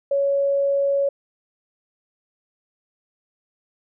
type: tone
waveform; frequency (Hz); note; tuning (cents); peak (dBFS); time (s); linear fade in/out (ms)
sine; 558; C#5; +11; -17; 0.11-1.09; 5
effects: none